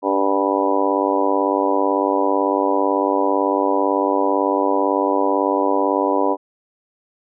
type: harmonic tone with a mistuned harmonic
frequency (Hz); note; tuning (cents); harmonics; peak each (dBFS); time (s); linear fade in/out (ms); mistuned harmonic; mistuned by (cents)
98; G2; 0; 3 / 4 / 5 / 6 / 7 / 8 / 9 / 10; -22 / -23 / -23 / -23 / -28 / -26 / -27 / -22; 0.02-6.37; 50; 3; -23
effects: none